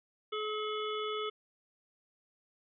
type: harmonic tone with a mistuned harmonic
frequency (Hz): 427.1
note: G#4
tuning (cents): +48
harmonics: 1 / 3 / 5 / 7 / 8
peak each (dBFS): -36 / -38 / -46 / -44 / -44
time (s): 0.32-1.3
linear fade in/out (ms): 10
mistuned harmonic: 5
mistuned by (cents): +19
effects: none